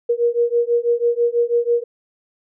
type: beating tone pair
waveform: sine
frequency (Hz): 471.1 / 477.2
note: A#4 / A#4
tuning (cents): +18 / +41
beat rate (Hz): 6.1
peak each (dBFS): -18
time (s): 0.09-1.84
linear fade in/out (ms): 10
effects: none